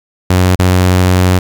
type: tone with dropouts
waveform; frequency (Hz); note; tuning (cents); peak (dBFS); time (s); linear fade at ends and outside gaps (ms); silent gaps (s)
sawtooth; 91.5; F#2; -19; -3; 0.3-1.39; 5; 0.557-0.591
effects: 7-bit